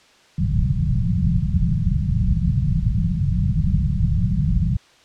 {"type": "low-pass noise", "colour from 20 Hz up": "white", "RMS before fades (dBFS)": -19, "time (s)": [0.38, 4.77], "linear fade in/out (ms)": 5, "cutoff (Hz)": 190, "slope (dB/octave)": 96, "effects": ["white hiss -52 dBFS RMS until 5.04 s", "low-pass 5000 Hz 12 dB/octave"]}